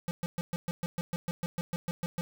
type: tone bursts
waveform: square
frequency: 172.7 Hz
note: F3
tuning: 19 cents flat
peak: -31 dBFS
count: 15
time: 0.08-2.21 s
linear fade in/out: 0 ms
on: 30 ms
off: 120 ms
effects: none